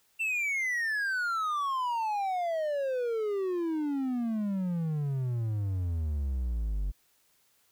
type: exponential sweep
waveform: triangle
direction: down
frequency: 2709 to 46.25 Hz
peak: -26 dBFS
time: 0.19-6.92 s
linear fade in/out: 20 ms
effects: white hiss -68 dBFS RMS until 7.71 s